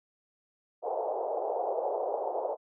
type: band-pass noise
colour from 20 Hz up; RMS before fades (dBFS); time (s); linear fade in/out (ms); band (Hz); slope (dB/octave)
white; -32; 0.82-2.57; 50; 420 to 810; 48
effects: none